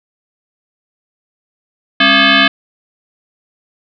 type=tone with frequency modulation; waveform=sine; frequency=678 Hz; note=E5; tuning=49 cents sharp; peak=-6 dBFS; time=2-2.48 s; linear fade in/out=5 ms; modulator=475 Hz; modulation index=6.4; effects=none